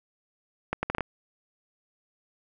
accelerating click train, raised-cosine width 0.5 ms, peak -12 dBFS, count 6, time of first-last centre 0.73-1.007 s, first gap 100 ms, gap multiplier 0.7, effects none

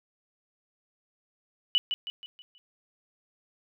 sine tone with echo, 2960 Hz, F#7, in tune, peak -19 dBFS, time 1.75-1.78 s, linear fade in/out 0 ms, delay 160 ms, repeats 5, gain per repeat -7 dB, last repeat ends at 2.58 s, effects none

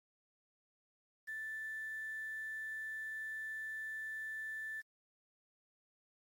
sine tone with quantisation, 1760 Hz, A6, in tune, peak -40 dBFS, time 1.27-4.82 s, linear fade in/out 20 ms, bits 10, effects MP3 64 kbps

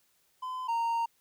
triangle tone pair in turn, 1020 / 925.3 Hz, C6 / A#5, -44 / -13 cents, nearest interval major second, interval 169 cents, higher first, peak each -32 / -25 dBFS, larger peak second, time 0.42-0.68 / 0.68-1.06 s, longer second, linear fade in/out 10 ms, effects white hiss -70 dBFS RMS until 1.2 s

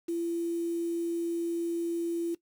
sine tone with quantisation, 338.3 Hz, E4, 45 cents sharp, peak -28 dBFS, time 0.08-2.35 s, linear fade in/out 10 ms, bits 8, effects noise-tail reverb RT60 0.1 s tail -18 dB re dry

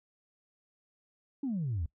sine exponential sweep, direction down, 292.8 to 73.42 Hz, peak -29 dBFS, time 1.43-1.86 s, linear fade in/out 5 ms, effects noise-tail reverb RT60 0.1 s tail -22 dB re dry + tanh soft clip ceiling -27 dBFS

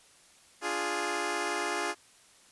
10% pulse chord, D diminished, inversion none, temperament equal, 293.7 / 349.2 / 415.3 Hz, D4 / F4 / Ab4, 0 / 0 / 0 cents, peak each -30 / -25 / -25 dBFS, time 0.61-1.95 s, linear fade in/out 50 ms, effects white hiss -59 dBFS RMS until 2.51 s + resampled to 24000 Hz

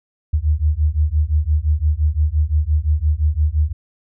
sine beating tone pair, 73.42 / 79.22 Hz, D2 / D#2, 0 / +32 cents, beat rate 5.8 Hz, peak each -17 dBFS, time 0.33-3.73 s, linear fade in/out 10 ms, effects none

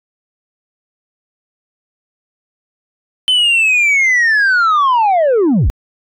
sine linear sweep, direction down, 3069 to 30.76 Hz, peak -6 dBFS, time 3.28-5.7 s, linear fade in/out 0 ms, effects tanh soft clip ceiling -8 dBFS

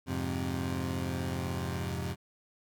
20% pulse chord, F minor, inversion none, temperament equal, 87.31 / 103.83 / 130.81 Hz, F2 / Ab2 / C3, 0 / 0 / 0 cents, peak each -30 / -35 / -31 dBFS, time 0.06-2.16 s, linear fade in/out 50 ms, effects none

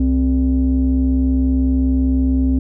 sine tone pair together, 65.4 / 261.6 Hz, C2 / C4, 0 / 0 cents, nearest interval 2 octaves, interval 2400 cents, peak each -14 dBFS, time 0-2.59 s, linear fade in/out 5 ms, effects tanh soft clip ceiling -8 dBFS

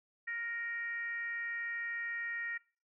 sine tone with frequency modulation, 1867 Hz, A#6, 2 cents sharp, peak -36 dBFS, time 0.27-2.58 s, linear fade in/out 10 ms, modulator 464 Hz, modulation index 0.48, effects noise-tail reverb RT60 0.4 s tail -22 dB re dry

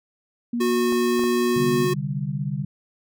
sine tone with pitch glide, 238 to 241.3 Hz, A#3 to B3, +36 to -40 cents, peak -22 dBFS, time 0.53-1.85 s, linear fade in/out 5 ms, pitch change +24 cents, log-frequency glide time 0.91-1.62 s
square tone, 363.8 Hz, F#4, 29 cents flat, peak -21 dBFS, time 0.6-1.94 s, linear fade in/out 10 ms
clicks, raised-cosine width 1 ms, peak -22 dBFS, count 3, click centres 0.924 / 1.194 / 1.238 s
sine chord, C suspended second, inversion none, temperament just, 130.81 / 147.16 / 196.22 Hz, C3 / D3 / G3, 0 / +4 / +2 cents, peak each -30 / -26 / -30 dBFS, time 1.56-2.65 s, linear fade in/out 5 ms
effects none

